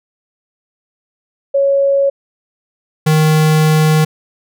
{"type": "tone pair in turn", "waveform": ["sine", "square"], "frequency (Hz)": [554.4, 155.57], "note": ["C#5", "D#3"], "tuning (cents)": [0, 0], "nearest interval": "octave + minor seventh", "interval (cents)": 2200, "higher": "first", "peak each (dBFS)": -9, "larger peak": "neither", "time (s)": [[1.54, 2.1], [3.06, 4.05]], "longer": "second", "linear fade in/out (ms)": 10, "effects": []}